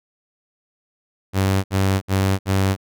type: tone bursts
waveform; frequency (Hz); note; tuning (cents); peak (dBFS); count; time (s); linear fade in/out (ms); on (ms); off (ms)
sawtooth; 96.4; G2; -28; -12; 4; 1.33-2.765; 50; 310; 65
effects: none